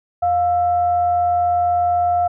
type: tone with frequency modulation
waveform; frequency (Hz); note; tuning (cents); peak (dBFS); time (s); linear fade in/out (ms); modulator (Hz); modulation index
sine; 706; F5; +19; -14; 0.22-2.28; 10; 620; 0.24
effects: none